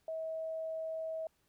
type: tone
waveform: sine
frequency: 643 Hz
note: E5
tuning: 43 cents flat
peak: -36 dBFS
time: 0.08-1.27 s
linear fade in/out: 2 ms
effects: pink hiss -75 dBFS RMS until 1.48 s